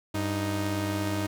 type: tone pair together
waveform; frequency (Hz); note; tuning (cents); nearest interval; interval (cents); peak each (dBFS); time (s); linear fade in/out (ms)
sawtooth; 97.99 / 311.1; G2 / D#4; 0 / 0; octave + minor sixth; 2000; -26; 0.14-1.27; 10
effects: none